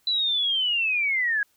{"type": "linear sweep", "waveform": "sine", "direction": "down", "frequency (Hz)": [4000, 1627], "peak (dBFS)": -21, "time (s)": [0.07, 1.43], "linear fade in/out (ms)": 2, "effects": ["white hiss -66 dBFS RMS until 1.56 s"]}